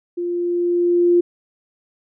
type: tone with level ramp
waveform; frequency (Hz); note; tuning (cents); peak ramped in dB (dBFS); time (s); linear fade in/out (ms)
sine; 349.2; F4; 0; -21 to -10; 0.17-1.21; 10
effects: none